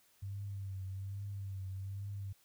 sine tone with vibrato, 97.6 Hz, G2, 7 cents flat, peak -39 dBFS, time 0.22-2.33 s, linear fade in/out 10 ms, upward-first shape triangle, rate 1.2 Hz, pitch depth 58 cents each way, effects white hiss -69 dBFS RMS until 2.44 s

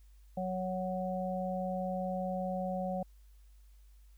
harmonic tone, 185 Hz, F#3, in tune, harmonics 1 / 3 / 4, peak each -36 / -37 / -38 dBFS, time 0.37-3.03 s, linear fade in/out 5 ms, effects added 50 Hz sine -55 dBFS peak until 4.17 s + white hiss -73 dBFS RMS until 4.17 s

